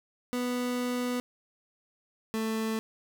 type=tone pair in turn; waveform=30% pulse; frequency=246.9 / 221.4 Hz; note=B3 / A3; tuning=0 / +11 cents; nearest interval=major second; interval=189 cents; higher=first; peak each=-26 dBFS; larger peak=neither; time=0.33-1.2 / 2.34-2.79 s; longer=first; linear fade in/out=0 ms; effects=none